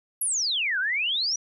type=exponential two-way sweep; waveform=sine; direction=down then up; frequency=11640 to 1435 to 5950 Hz; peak=-23 dBFS; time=0.21-1.36 s; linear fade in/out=5 ms; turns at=0.79 s; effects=none